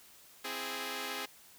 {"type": "chord", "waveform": "5% pulse", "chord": "C augmented", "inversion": "none", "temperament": "equal", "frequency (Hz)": [261.6, 329.6, 415.3], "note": ["C4", "E4", "G#4"], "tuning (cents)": [0, 0, 0], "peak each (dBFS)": [-30, -34, -28], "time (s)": [0.44, 1.26], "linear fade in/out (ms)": 10, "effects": ["white hiss -58 dBFS RMS until 1.58 s"]}